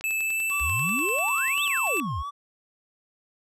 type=click train; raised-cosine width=0.2 ms; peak=-24 dBFS; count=21; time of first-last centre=0.01-1.971 s; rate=10.2 Hz
type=tone with pitch glide; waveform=square; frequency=2620 to 2650 Hz; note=E7 to E7; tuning=-11 to +9 cents; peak=-25 dBFS; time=0.04-2 s; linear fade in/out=0 ms; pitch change=+20 cents; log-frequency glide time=0.18-0.43 s
type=tone with vibrato; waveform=triangle; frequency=1108.7 Hz; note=C#6; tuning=in tune; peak=-29 dBFS; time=0.5-2.31 s; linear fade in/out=20 ms; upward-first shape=sine; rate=2.9 Hz; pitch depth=74 cents each way
type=exponential two-way sweep; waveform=sine; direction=up then down; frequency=59.7 to 3729 to 59.7 Hz; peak=-28 dBFS; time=0.6-2.23 s; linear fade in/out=20 ms; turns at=1.64 s
effects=none